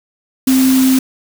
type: tone in noise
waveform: sine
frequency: 261.6 Hz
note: C4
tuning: in tune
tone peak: -8 dBFS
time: 0.47-0.99 s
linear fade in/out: 5 ms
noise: white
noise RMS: -21 dBFS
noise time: 0.47-0.99 s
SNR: +10 dB
effects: none